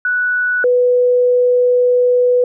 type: tone pair in turn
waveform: sine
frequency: 1478 / 494.2 Hz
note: F#6 / B4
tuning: -2 / +1 cents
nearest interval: octave + perfect fifth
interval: 1897 cents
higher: first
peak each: -13 / -9 dBFS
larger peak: second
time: 0.05-0.64 / 0.64-2.44 s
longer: second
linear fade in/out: 2 ms
effects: none